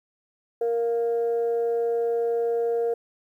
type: tone pair together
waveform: sine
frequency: 466.9 / 698 Hz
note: A#4 / F5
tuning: +3 / -1 cents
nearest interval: perfect fifth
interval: 696 cents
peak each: -21 / -32 dBFS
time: 0.61-2.94 s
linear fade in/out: 5 ms
effects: tanh soft clip ceiling -16 dBFS + 10-bit